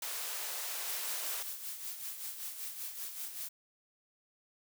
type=high-pass noise; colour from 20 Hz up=white; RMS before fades=-39 dBFS; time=0.02-1.43 s; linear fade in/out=5 ms; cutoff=450 Hz; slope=24 dB/octave
type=noise with tremolo; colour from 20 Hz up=blue; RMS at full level=-40 dBFS; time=0.87-3.49 s; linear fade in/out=10 ms; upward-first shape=sine; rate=5.2 Hz; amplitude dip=55%
effects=none